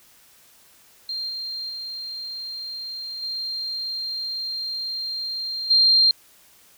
sine tone with level steps, 4186 Hz, C8, in tune, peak -26 / -28 / -30 / -26 / -13 dBFS, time 1.09-6.11 s, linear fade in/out 2 ms, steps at 1.29 / 1.69 / 3.22 / 5.7 s, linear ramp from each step 10 ms, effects white hiss -54 dBFS RMS until 6.77 s

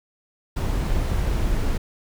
brown noise, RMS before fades -22 dBFS, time 0.56-1.78 s, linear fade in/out 10 ms, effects none

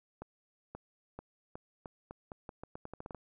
accelerating click train, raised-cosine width 1 ms, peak -29 dBFS, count 16, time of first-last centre 0.22-3.147 s, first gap 530 ms, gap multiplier 0.83, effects none

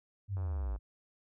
sine linear sweep, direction down, 102.9 to 51.1 Hz, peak -32 dBFS, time 0.28-0.79 s, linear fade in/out 50 ms
click train, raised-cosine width 1 ms, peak -37 dBFS, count 39, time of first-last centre 0.37-0.761 s, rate 97.3 Hz
effects none

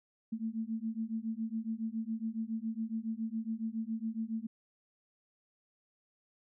sine beating tone pair, 220 / 227.2 Hz, A3 / A#3, 0 / -44 cents, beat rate 7.2 Hz, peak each -37 / -37 dBFS, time 0.32-4.47 s, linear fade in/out 10 ms, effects none

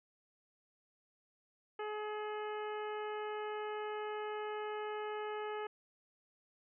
harmonic tone, 423.7 Hz, G#4, 35 cents sharp, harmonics 1 / 2 / 3 / 4 / 5 / 6 / 7, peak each -40 / -44 / -47 / -51 / -54 / -57 / -56 dBFS, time 1.79-5.67 s, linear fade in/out 5 ms, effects none

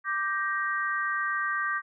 sine chord, G minor, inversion second, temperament just, 1176 / 1568 / 1881.6 Hz, D6 / G6 / Bb6, +2 / 0 / +16 cents, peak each -30 / -30 / -32 dBFS, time 0.04-1.82 s, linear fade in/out 50 ms, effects none

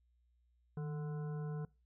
harmonic tone with a mistuned harmonic, 147.3 Hz, D3, 6 cents sharp, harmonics 1 / 3 / 5 / 7 / 9 / 10, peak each -38 / -48 / -56 / -59 / -63 / -62 dBFS, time 0.77-1.65 s, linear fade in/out 2 ms, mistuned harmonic 1, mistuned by +77 cents, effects noise-tail reverb RT60 0.3 s tail -23 dB re dry + added 60 Hz sine -70 dBFS peak until 1.85 s

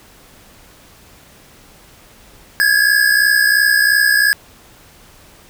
square tone pair together, 1638.1 / 1701 Hz, G#6 / G#6, -24 / +41 cents, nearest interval minor second, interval 65 cents, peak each -14 dBFS, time 2.6-4.33 s, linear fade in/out 0 ms, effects pink hiss -45 dBFS RMS until 5.49 s

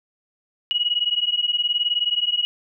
sine beating tone pair, 2897 / 2916 Hz, F#7 / F#7, -37 / -26 cents, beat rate 19 Hz, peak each -22 dBFS, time 0.71-2.45 s, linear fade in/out 0 ms, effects none

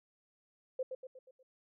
sine tone with echo, 517 Hz, C5, 21 cents flat, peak -32 dBFS, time 0.79-0.83 s, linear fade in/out 5 ms, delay 120 ms, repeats 5, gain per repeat -6 dB, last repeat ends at 1.43 s, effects none

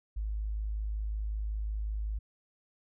sine tone, 52.7 Hz, G#1, 26 cents sharp, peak -31 dBFS, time 0.16-2.19 s, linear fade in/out 10 ms, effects none

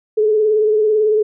sine tone with vibrato, 428.4 Hz, A4, 46 cents flat, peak -11 dBFS, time 0.17-1.23 s, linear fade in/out 10 ms, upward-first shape triangle, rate 18 Hz, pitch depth 48 cents each way, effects none

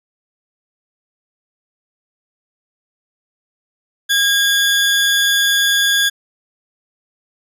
40% pulse tone pair together, 1629 / 3449 Hz, G#6 / A7, -34 / -35 cents, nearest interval octave + minor second, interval 1299 cents, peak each -14 / -14 dBFS, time 4.09-6.1 s, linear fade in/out 20 ms, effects resampled to 32000 Hz

